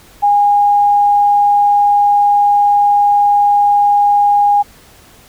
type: tone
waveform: sine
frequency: 818 Hz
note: G#5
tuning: 26 cents flat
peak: -7 dBFS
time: 0.22-4.63 s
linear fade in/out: 20 ms
effects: pink hiss -43 dBFS RMS until 5.28 s